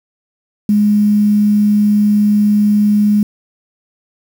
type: tone with quantisation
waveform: sine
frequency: 208.3 Hz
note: G#3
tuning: 5 cents sharp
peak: -8 dBFS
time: 0.69-3.23 s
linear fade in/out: 2 ms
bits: 6
effects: none